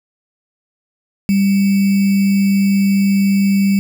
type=tone with sample-and-hold; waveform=sine; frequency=197.2 Hz; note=G3; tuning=11 cents sharp; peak=-10 dBFS; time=1.29-3.79 s; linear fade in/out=0 ms; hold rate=2450 Hz; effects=none

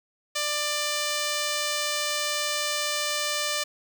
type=tone; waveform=5% pulse; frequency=593 Hz; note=D5; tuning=17 cents sharp; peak=-14 dBFS; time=0.35-3.64 s; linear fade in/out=10 ms; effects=none

